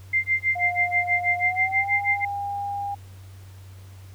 sine tone with tremolo, 2093 Hz, C7, in tune, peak -17 dBFS, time 0.13-2.25 s, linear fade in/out 5 ms, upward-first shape sine, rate 6.2 Hz, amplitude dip 100%
sine tone with pitch glide, 710 to 806.2 Hz, F5 to G5, +28 to +48 cents, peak -26 dBFS, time 0.55-2.95 s, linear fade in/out 10 ms, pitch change +220 cents, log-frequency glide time 1.38-1.92 s
effects added 95 Hz sine -41 dBFS peak until 4.14 s + pink hiss -54 dBFS RMS until 4.14 s

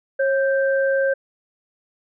sine tone pair together, 543.6 / 1568 Hz, C#5 / G6, -34 / 0 cents, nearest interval octave + tritone, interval 1834 cents, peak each -17 / -24 dBFS, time 0.19-1.14 s, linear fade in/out 10 ms, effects none

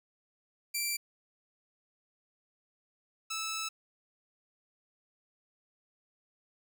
10% pulse tone pair in turn, 2349 / 1310.4 Hz, D7 / E6, 0 / -11 cents, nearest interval minor seventh, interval 1011 cents, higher first, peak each -22 / -26 dBFS, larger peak first, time 0.74-0.97 / 3.3-3.69 s, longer second, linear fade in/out 10 ms, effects none

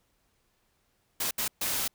white noise bursts at uneven times, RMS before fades -30 dBFS, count 3, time 1.2-1.31 / 1.38-1.48 / 1.61-1.88 s, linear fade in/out 5 ms, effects pink hiss -72 dBFS RMS until 1.94 s

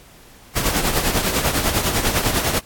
pink noise with tremolo, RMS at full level -17 dBFS, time 0.55-2.6 s, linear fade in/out 20 ms, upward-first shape triangle, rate 10 Hz, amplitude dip 65%, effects pink hiss -47 dBFS RMS until 2.65 s + AAC 64 kbps

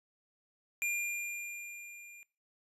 square tone with level ramp, 2400 Hz, D7, 37 cents sharp, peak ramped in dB -31 to -52 dBFS, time 0.82-2.23 s, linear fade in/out 0 ms, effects noise-tail reverb RT60 0.4 s tail -22 dB re dry + resampled to 32000 Hz

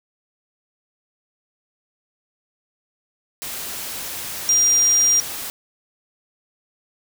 sine tone in noise, 5700 Hz, F8, 34 cents sharp, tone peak -13 dBFS, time 4.49-5.2 s, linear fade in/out 0 ms, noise white, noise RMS -30 dBFS, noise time 3.42-5.5 s, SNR +14 dB, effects none

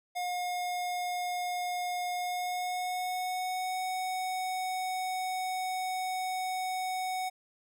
square tone with pitch glide, 717 to 744 Hz, F5 to F#5, +45 to +9 cents, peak -32 dBFS, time 0.15-7.3 s, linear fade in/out 20 ms, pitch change +64 cents, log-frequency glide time 2.14-3.8 s, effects none

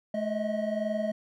triangle tone cluster, 215.2 / 624 / 646 Hz, A3 / D#5 / E5, -38 / +5 / -35 cents, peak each -30 dBFS, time 0.14-1.12 s, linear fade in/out 5 ms, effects none

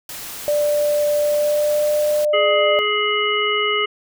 white noise, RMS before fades -32 dBFS, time 0.09-2.25 s, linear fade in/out 2 ms
sine tone with pitch glide, 590 to 598.2 Hz, D5 to D5, +8 to +32 cents, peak -15 dBFS, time 0.48-2.79 s, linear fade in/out 0 ms, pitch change +24 cents, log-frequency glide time 1.14-2 s
harmonic tone, 419.2 Hz, G#4, 16 cents sharp, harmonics 1 / 3 / 5 / 7, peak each -22 / -22 / -22 / -22 dBFS, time 2.33-3.86 s, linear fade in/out 10 ms
effects none

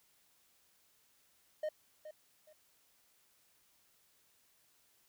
triangle tone with echo, 615 Hz, D#5, 20 cents flat, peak -32 dBFS, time 1.63-1.69 s, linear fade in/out 5 ms, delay 420 ms, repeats 2, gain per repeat -12 dB, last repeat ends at 2.53 s, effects white hiss -71 dBFS RMS until 5.08 s

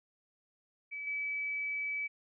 sine tone with level steps, 2294 Hz, D7, 41 cents flat, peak -38 / -33 dBFS, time 0.91-2.08 s, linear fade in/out 20 ms, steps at 1.07 s, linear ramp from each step 2 ms, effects none

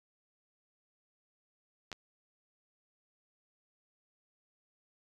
clicks, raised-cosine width 0.2 ms, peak -24 / -25 dBFS, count 2, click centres 1.917 / 1.928 s, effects resampled to 24000 Hz

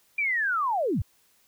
sine linear sweep, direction down, 2400 to 55 Hz, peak -23 dBFS, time 0.18-1.02 s, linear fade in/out 5 ms, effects white hiss -64 dBFS RMS until 1.47 s

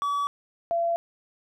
triangle / sine tone pair in turn, 1142 / 679 Hz, D6 / F5, -49 / -49 cents, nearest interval major sixth, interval 900 cents, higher first, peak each -22 dBFS, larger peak neither, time 0.02-0.27 / 0.71-0.96 s, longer neither, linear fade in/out 0 ms, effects none

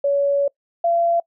sine tone pair in turn, 564 / 681.7 Hz, C#5 / F5, +30 / -42 cents, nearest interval minor third, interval 328 cents, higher second, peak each -15 dBFS, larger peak neither, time 0.04-0.48 / 0.84-1.2 s, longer first, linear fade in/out 5 ms, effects noise-tail reverb RT60 0.1 s tail -23 dB re dry

